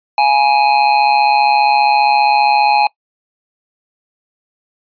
square tone with amplitude modulation, 834 Hz, G#5, 7 cents sharp, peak -7 dBFS, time 0.18-2.87 s, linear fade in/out 2 ms, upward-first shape sine, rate 135 Hz, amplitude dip 60%, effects noise-tail reverb RT60 0.1 s tail -22 dB re dry + resampled to 11025 Hz

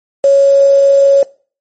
sine tone with quantisation, 554.4 Hz, C#5, in tune, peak -4 dBFS, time 0.24-1.23 s, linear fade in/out 2 ms, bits 4, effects noise-tail reverb RT60 0.4 s tail -22 dB re dry + MP3 32 kbps

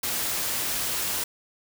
white noise, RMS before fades -28 dBFS, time 0.03-1.24 s, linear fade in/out 5 ms, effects none

